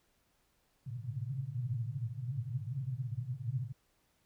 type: band-pass noise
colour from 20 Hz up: pink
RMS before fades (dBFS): -38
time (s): 0.86-3.73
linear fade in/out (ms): 10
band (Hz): 110 to 140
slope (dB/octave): 96
effects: pink hiss -74 dBFS RMS until 4.25 s